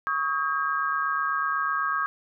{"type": "tone cluster", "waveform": "sine", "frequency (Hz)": [1117, 1265, 1613], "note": ["C#6", "D#6", "G6"], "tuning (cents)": [13, 28, 49], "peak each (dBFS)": -28, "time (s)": [0.07, 2.06], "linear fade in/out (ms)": 0, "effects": []}